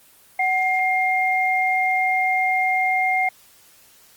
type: tone pair together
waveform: sine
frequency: 748.7 / 2119 Hz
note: F#5 / C7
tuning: +20 / +21 cents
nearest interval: octave + tritone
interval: 1801 cents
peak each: -20 dBFS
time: 0.39-3.29 s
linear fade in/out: 5 ms
effects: white hiss -52 dBFS RMS until 4.16 s + Opus 24 kbps